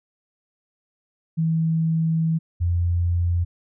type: tone pair in turn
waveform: sine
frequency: 162.1 / 86.72 Hz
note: E3 / F2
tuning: -29 / -12 cents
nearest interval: major seventh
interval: 1083 cents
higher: first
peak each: -18 dBFS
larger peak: neither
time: 1.37-2.39 / 2.6-3.45 s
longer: first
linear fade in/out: 20 ms
effects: none